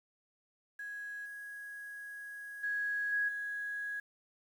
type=tone with level steps; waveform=sine; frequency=1661.2 Hz; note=G#6; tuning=in tune; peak=-40 / -43 / -32 / -29 / -36 dBFS; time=0.79-4 s; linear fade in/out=5 ms; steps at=1.25 / 2.63 / 3.12 / 3.28 s; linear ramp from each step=10 ms; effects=10-bit